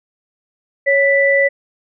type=tone pair together; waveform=sine; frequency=555 / 1977.8 Hz; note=C#5 / B6; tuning=+2 / +2 cents; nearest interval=octave + minor seventh; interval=2200 cents; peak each=-13 dBFS; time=0.86-1.49 s; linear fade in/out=20 ms; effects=none